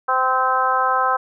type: harmonic tone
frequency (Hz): 258.9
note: C4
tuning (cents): -18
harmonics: 2 / 3 / 4 / 5 / 6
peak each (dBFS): -26 / -22 / -20 / -20 / -26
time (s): 0.08-1.17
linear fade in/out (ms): 10
effects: none